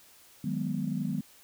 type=chord; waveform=sine; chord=G# minor seventh; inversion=second; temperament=equal; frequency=155.56 / 185 / 207.7 / 246.9 Hz; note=D#3 / F#3 / G#3 / B3; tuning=0 / 0 / 0 / 0 cents; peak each=-34 dBFS; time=0.44-1.21 s; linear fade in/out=5 ms; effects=tanh soft clip ceiling -18 dBFS + white hiss -57 dBFS RMS until 1.43 s